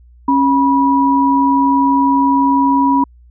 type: tone pair together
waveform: sine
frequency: 274.1 / 974 Hz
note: C#4 / B5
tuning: -19 / -24 cents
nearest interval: octave + minor seventh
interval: 2195 cents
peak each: -12 dBFS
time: 0.28-3.04 s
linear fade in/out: 5 ms
effects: added 60 Hz sine -41 dBFS peak until 3.3 s